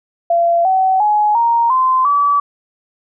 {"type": "tone with pitch steps", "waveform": "sine", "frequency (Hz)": [683, 757.8, 840.9, 933, 1035.2, 1148.7], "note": ["F5", "F#5", "G#5", "A#5", "C6", "D6"], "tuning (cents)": [-39, 41, 21, 1, -19, -39], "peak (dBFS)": -10, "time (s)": [0.3, 2.4], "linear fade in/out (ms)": 5, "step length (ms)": 350, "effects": []}